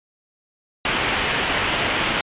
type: low-pass noise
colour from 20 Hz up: white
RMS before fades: -22 dBFS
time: 0.85-2.21 s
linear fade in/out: 2 ms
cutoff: 3300 Hz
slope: 48 dB/octave
effects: resampled to 8000 Hz